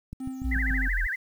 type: click train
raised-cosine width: 5 ms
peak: -24 dBFS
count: 5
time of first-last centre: 0.13-0.708 s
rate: 6.92 Hz
type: tone with tremolo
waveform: triangle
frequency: 261.6 Hz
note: C4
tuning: in tune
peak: -29 dBFS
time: 0.2-0.88 s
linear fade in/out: 5 ms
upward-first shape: sine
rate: 4.1 Hz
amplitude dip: 35%
type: linear sweep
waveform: sine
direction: down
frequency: 62.6 to 38.89 Hz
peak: -25 dBFS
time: 0.44-1.07 s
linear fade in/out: 10 ms
type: tone with vibrato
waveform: sine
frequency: 1780 Hz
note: A6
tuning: 20 cents sharp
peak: -27 dBFS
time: 0.51-1.16 s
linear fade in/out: 10 ms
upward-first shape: sine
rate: 13 Hz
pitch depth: 250 cents each way
effects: 9-bit